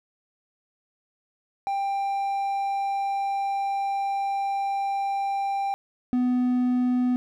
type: tone pair in turn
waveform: triangle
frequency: 791 / 249.1 Hz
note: G5 / B3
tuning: +15 / +15 cents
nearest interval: octave + minor sixth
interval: 2000 cents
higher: first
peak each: -22 / -18 dBFS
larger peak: second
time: 1.67-5.74 / 6.13-7.16 s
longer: first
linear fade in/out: 0 ms
effects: none